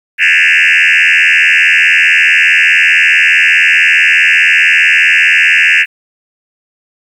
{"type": "tone with frequency modulation", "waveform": "sine", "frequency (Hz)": 2200, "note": "C#7", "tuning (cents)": -14, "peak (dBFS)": -3, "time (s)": [0.18, 5.86], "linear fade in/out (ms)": 50, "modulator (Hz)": 84.7, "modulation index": 6.9, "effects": ["tanh soft clip ceiling -2 dBFS", "7-bit"]}